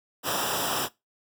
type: noise with comb filter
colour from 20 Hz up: pink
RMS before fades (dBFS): -28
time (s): 0.23-0.89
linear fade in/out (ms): 50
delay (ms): 0.46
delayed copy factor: -0.8
effects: noise-tail reverb RT60 0.2 s tail -20 dB re dry + high-pass 100 Hz 12 dB/octave